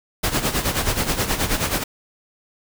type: noise with tremolo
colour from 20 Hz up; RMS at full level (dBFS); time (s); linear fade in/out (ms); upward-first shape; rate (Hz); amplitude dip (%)
pink; -19; 0.23-1.84; 10; sine; 9.4; 70
effects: none